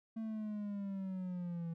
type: linear sweep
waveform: triangle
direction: down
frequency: 224.4 to 164.81 Hz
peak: -36 dBFS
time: 0.16-1.74 s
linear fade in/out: 10 ms
effects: none